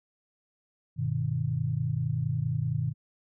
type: chord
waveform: sine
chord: G augmented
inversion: none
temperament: just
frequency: 98 / 122.5 / 153.12 Hz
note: G2 / B2 / D#3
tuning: 0 / -14 / -27 cents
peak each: -34 / -29 / -30 dBFS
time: 0.96-2.94 s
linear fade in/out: 50 ms
effects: none